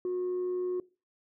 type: tone with amplitude modulation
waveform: sine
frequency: 362.8 Hz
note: F#4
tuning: 34 cents flat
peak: -26 dBFS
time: 0.05-0.8 s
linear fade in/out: 2 ms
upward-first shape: sine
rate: 112 Hz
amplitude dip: 25%
effects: noise-tail reverb RT60 0.3 s tail -21 dB re dry + tanh soft clip ceiling -27 dBFS